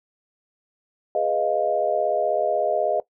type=chord; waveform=sine; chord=F half-diminished seventh; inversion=first; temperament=equal; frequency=415.3 / 493.9 / 622.3 / 698.5 Hz; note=Ab4 / Cb5 / Eb5 / F5; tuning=0 / 0 / 0 / 0 cents; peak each=-28 / -28 / -22 / -25 dBFS; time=1.15-3 s; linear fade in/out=2 ms; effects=noise-tail reverb RT60 0.1 s tail -18 dB re dry